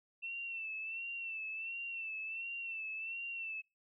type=tone with vibrato; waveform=sine; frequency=2683 Hz; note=E7; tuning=30 cents sharp; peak=-39 dBFS; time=0.22-3.62 s; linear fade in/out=20 ms; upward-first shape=sine; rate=1.4 Hz; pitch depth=54 cents each way; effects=noise-tail reverb RT60 0.3 s tail -25 dB re dry